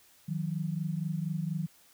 sine tone pair together, 157 / 181.19 Hz, D#3 / F#3, +16 / -36 cents, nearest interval major second, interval 248 cents, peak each -32 / -34 dBFS, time 0.28-1.67 s, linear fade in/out 10 ms, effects white hiss -61 dBFS RMS until 1.93 s

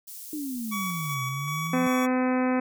white high-pass noise, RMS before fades -41 dBFS, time 0.07-1.15 s, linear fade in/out 10 ms, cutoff 7000 Hz, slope 12 dB/octave
sine exponential two-way sweep, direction down then up, 311.1 to 128.5 to 179.8 Hz, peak -30 dBFS, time 0.33-1.87 s, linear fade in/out 2 ms, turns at 1.23 s
25% pulse tone with tremolo, 1132 Hz, C#6, 36 cents sharp, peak -26 dBFS, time 0.71-2.07 s, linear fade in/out 20 ms, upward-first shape square, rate 2.6 Hz, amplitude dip 30%
harmonic tone, 254.7 Hz, C4, 46 cents flat, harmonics 1 / 2 / 3 / 4 / 5 / 6 / 7 / 8 / 9 / 10, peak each -23 / -29 / -33 / -35 / -37 / -39 / -40 / -41 / -42 / -43 dBFS, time 1.73-2.6 s, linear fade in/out 5 ms
effects none

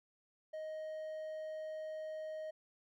triangle tone, 625 Hz, D#5, 8 cents sharp, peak -39 dBFS, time 0.53-2.51 s, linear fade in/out 10 ms, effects none

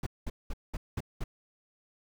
brown noise bursts, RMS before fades -33 dBFS, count 6, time 0.03-1.24 s, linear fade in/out 5 ms, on 35 ms, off 200 ms, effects none

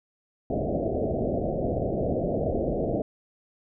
white low-pass noise, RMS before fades -27 dBFS, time 0.5-3.02 s, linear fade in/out 2 ms, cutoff 700 Hz, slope 96 dB/octave, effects none

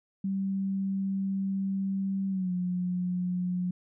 sine tone with pitch glide, 194 to 179.97 Hz, G3 to F#3, -18 to -48 cents, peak -27 dBFS, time 0.24-3.71 s, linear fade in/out 5 ms, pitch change -130 cents, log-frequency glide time 2.29-2.52 s, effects none

